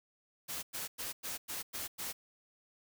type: noise bursts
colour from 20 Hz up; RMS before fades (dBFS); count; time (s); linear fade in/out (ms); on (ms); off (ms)
white; -40; 7; 0.48-2.13; 20; 150; 100
effects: none